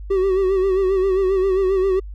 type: tone with vibrato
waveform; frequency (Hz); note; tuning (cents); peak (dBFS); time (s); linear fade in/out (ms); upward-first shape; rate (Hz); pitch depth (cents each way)
triangle; 381.4; G4; -47; -13; 0.1-2; 10; sine; 7.5; 59
effects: added 50 Hz sine -30 dBFS peak until 2.14 s